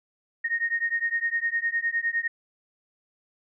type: beating tone pair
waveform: sine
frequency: 1851 / 1860.8 Hz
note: A#6 / A#6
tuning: -13 / -4 cents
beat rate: 9.8 Hz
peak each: -27 dBFS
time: 0.44-2.28 s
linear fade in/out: 10 ms
effects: none